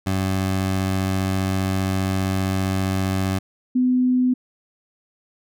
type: tone pair in turn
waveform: 20% pulse / sine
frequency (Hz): 95.1 / 252.1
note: F#2 / B3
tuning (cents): +48 / +36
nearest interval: octave + perfect fourth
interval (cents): 1688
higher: second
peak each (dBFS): -15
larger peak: neither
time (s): 0.06-3.39 / 3.75-4.34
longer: first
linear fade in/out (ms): 10
effects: none